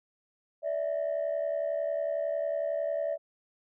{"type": "tone pair together", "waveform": "sine", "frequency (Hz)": [580, 651], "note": ["D5", "E5"], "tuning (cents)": [-22, -22], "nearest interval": "major second", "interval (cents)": 200, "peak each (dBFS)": [-29, -30], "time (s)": [0.62, 3.18], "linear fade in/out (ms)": 50, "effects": ["tanh soft clip ceiling -24 dBFS"]}